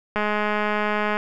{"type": "click train", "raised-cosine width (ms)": 0.5, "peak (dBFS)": -9, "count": 213, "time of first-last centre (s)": [0.16, 1.17], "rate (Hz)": 210, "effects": []}